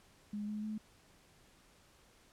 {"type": "tone with pitch steps", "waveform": "sine", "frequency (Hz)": [207.8, 211.4, 215.1], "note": ["G#3", "G#3", "A3"], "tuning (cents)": [1, 31, -39], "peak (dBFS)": -37, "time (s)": [0.33, 0.78], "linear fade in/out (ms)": 5, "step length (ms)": 150, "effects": ["pink hiss -65 dBFS RMS until 2.32 s", "low-pass 11000 Hz 12 dB/octave"]}